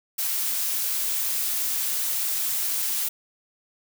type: noise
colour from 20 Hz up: blue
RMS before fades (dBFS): -26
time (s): 0.18-3.09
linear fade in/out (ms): 10
effects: none